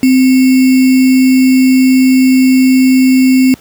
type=tone with sample-and-hold; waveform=sine; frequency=259.4 Hz; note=C4; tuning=15 cents flat; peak=-4 dBFS; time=0.03-3.54 s; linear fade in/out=0 ms; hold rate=2450 Hz; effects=pink hiss -41 dBFS RMS until 3.6 s + high-pass 60 Hz 12 dB/octave